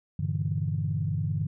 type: chord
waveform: sine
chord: E half-diminished seventh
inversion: first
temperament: equal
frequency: 98 / 116.54 / 146.83 / 164.81 Hz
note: G2 / Bb2 / D3 / E3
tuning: 0 / 0 / 0 / 0 cents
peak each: -30 / -34 / -29 / -33 dBFS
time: 0.19-1.47 s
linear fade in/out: 5 ms
effects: tanh soft clip ceiling -15 dBFS